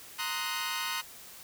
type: chord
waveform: 15% pulse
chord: C half-diminished seventh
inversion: third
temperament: equal with one note detuned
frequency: 932.3 / 1046.5 / 1256.8 / 1480 Hz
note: Bb5 / C6 / Eb6 / Gb6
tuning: 0 / 0 / +17 / 0 cents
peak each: -31 dBFS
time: 0.18-1.02 s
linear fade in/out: 20 ms
effects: white hiss -49 dBFS RMS until 1.43 s